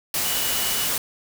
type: tone in noise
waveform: sine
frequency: 2942 Hz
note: F#7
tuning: 11 cents flat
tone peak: -31 dBFS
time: 0.25-0.87 s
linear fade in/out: 2 ms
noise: white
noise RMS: -24 dBFS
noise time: 0.14-0.98 s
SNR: -10 dB
effects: none